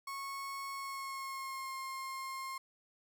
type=tone with pitch glide; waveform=35% pulse; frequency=1100 to 1065 Hz; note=C#6 to C6; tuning=-14 to +30 cents; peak=-38 dBFS; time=0.07-2.58 s; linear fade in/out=5 ms; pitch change=-56 cents; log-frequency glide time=0.73-1.74 s; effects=none

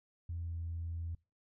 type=tone with pitch glide; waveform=sine; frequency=84.9 to 83.73 Hz; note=F2 to E2; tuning=-48 to +28 cents; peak=-36 dBFS; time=0.29-1.15 s; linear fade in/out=5 ms; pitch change=-24 cents; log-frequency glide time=0.39-0.54 s; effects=noise-tail reverb RT60 0.3 s tail -26 dB re dry + tanh soft clip ceiling -32 dBFS

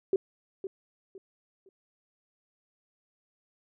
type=tone with echo; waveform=sine; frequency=384.6 Hz; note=G4; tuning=33 cents flat; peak=-21 dBFS; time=0.13-0.16 s; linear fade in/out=2 ms; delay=510 ms; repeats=3; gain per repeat=-11 dB; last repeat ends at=1.69 s; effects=none

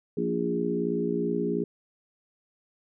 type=harmonic tone with a mistuned harmonic; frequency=58.6 Hz; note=A#1; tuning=10 cents sharp; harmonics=3 / 4 / 5 / 6 / 7; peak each=-32 / -31 / -33 / -33 / -29 dBFS; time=0.17-1.64 s; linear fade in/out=5 ms; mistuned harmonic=6; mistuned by=-21 cents; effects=none

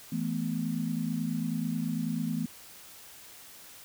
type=chord; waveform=sine; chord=E suspended fourth; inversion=none; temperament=equal with one note detuned; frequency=164.81 / 217.7 / 246.9 Hz; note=E3 / A3 / B3; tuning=0 / -18 / 0 cents; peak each=-33 dBFS; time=0.12-2.46 s; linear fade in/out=5 ms; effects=white hiss -50 dBFS RMS until 3.84 s

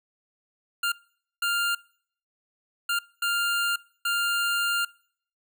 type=tone bursts at uneven times; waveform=25% pulse; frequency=1399 Hz; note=F6; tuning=3 cents sharp; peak=-20 dBFS; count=5; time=0.83-0.92 / 1.42-1.75 / 2.89-2.99 / 3.22-3.76 / 4.05-4.85 s; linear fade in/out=5 ms; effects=noise-tail reverb RT60 0.6 s tail -24 dB re dry

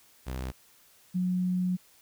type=tone pair in turn; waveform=sawtooth / sine; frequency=64.3 / 181.87 Hz; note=C2 / F#3; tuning=-30 / -30 cents; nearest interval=octave + tritone; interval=1800 cents; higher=second; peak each=-29 / -25 dBFS; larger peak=second; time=0.26-0.52 / 1.14-1.77 s; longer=second; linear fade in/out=20 ms; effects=white hiss -60 dBFS RMS until 2.01 s

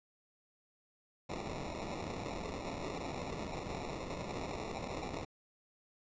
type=noise with sample-and-hold; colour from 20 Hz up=white; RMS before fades=-41 dBFS; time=1.29-5.25 s; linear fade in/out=10 ms; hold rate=1575 Hz; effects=resampled to 16000 Hz

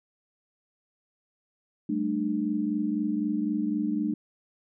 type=chord; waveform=sine; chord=G suspended second; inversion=none; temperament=equal with one note detuned; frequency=196 / 220 / 299.7 Hz; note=G3 / A3 / D4; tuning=0 / 0 / +35 cents; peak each=-32 / -29 / -28 dBFS; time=1.89-4.14 s; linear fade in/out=5 ms; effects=none

